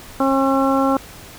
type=harmonic tone; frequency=270 Hz; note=C#4; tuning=45 cents flat; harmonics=1 / 2 / 3 / 4 / 5; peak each=-17 / -20 / -22 / -23 / -24 dBFS; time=0.2-0.97 s; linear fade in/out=2 ms; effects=pink hiss -39 dBFS RMS until 1.38 s